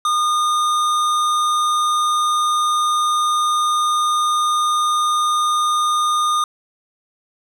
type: tone with hard clipping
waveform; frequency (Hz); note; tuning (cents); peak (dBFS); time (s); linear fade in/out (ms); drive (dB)
triangle; 1220; D#6; -34; -17; 0.05-6.44; 2; 18
effects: none